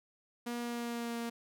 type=tone with pitch glide; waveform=sawtooth; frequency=238.9 to 233.7 Hz; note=A#3 to A#3; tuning=+43 to +5 cents; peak=-32 dBFS; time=0.46-1.3 s; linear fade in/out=10 ms; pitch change=-38 cents; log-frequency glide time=0.6-1.18 s; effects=none